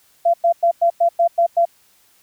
sine tone bursts, 682 Hz, F5, 41 cents flat, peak -11 dBFS, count 8, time 0.25-1.654 s, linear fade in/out 10 ms, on 88 ms, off 100 ms, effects white hiss -56 dBFS RMS until 2.22 s

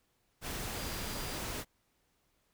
sine tone in noise, 4800 Hz, D8, 37 cents sharp, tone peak -50 dBFS, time 0.73-1.42 s, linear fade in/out 50 ms, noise pink, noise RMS -39 dBFS, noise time 0.41-1.65 s, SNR -14 dB, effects pink hiss -75 dBFS RMS until 2.53 s

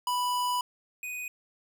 square tone pair in turn, 987.8 / 2489 Hz, B5 / D#7, 0 / 0 cents, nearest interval octave + major third, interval 1600 cents, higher second, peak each -27 / -35 dBFS, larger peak first, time 0.07-0.61 / 1.03-1.28 s, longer first, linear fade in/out 2 ms, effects none

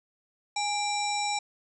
harmonic tone with a mistuned harmonic, 784 Hz, G5, in tune, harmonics 1 / 3 / 5 / 7 / 9 / 10, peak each -29 / -34 / -36 / -37 / -39 / -39 dBFS, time 0.56-1.39 s, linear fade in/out 5 ms, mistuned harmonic 1, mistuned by +90 cents, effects none

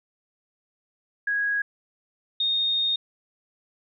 sine tone pair in turn, 1654 / 3694 Hz, G#6 / A#7, -8 / -16 cents, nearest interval octave + major second, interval 1392 cents, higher second, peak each -22 / -21 dBFS, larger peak second, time 1.27-1.62 / 2.4-2.96 s, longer second, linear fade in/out 5 ms, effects none

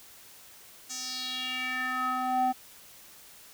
square tone with band-pass filter sweep, 255.5 Hz, C4, 41 cents flat, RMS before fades -31 dBFS, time 0.89-2.53 s, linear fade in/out 20 ms, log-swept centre 6700 to 660 Hz, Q 3.7, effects white hiss -52 dBFS RMS until 3.53 s

